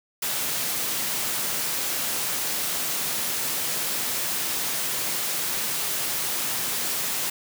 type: high-pass noise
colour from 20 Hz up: white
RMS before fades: -27 dBFS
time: 0.22-7.3 s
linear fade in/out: 5 ms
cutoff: 100 Hz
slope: 96 dB/octave
effects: none